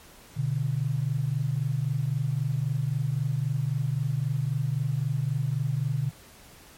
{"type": "tone pair together", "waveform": "sine", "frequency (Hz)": [123.47, 147.26], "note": ["B2", "D3"], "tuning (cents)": [0, 5], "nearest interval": "minor third", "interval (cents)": 305, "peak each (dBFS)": -27, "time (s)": [0.36, 6.11], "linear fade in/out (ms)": 20, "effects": ["pink hiss -51 dBFS RMS until 6.77 s", "MP3 64 kbps"]}